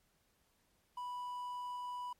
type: tone with quantisation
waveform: triangle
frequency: 986 Hz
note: B5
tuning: 3 cents flat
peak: -38 dBFS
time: 0.97-2.13 s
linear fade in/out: 5 ms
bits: 11
effects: pink hiss -75 dBFS RMS until 2.19 s + MP3 64 kbps